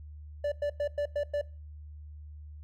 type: tone bursts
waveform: triangle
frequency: 582 Hz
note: D5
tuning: 16 cents flat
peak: -25 dBFS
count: 6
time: 0.44-1.414 s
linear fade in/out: 5 ms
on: 79 ms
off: 100 ms
effects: noise-tail reverb RT60 0.4 s tail -22 dB re dry + added 75 Hz sine -43 dBFS peak until 2.63 s